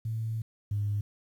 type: tone pair in turn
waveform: sine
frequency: 112 / 103.02 Hz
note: A2 / G#2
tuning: +31 / -13 cents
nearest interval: minor second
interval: 144 cents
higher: first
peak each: -29 / -26 dBFS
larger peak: second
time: 0.05-0.42 / 0.71-1.01 s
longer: first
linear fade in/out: 5 ms
effects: tanh soft clip ceiling -22 dBFS + 10-bit